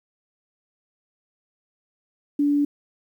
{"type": "tone", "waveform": "sine", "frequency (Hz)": 288.9, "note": "D4", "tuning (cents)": -28, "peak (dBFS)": -17, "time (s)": [2.39, 2.65], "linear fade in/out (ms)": 5, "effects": ["9-bit"]}